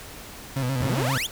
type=tone with vibrato; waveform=35% pulse; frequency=130 Hz; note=C3; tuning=11 cents flat; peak=-22 dBFS; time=0.56-1.18 s; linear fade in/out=5 ms; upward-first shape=square; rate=7.6 Hz; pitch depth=71 cents each way
type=exponential sweep; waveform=sawtooth; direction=up; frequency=65.41 to 3729 Hz; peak=-22 dBFS; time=0.8-1.27 s; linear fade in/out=10 ms
effects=pink hiss -41 dBFS RMS until 1.31 s